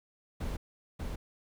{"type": "noise with echo", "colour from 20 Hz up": "brown", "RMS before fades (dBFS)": -35, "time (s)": [0.4, 0.57], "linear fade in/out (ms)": 10, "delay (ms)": 590, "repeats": 1, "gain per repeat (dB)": -2, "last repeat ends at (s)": 1.16, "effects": []}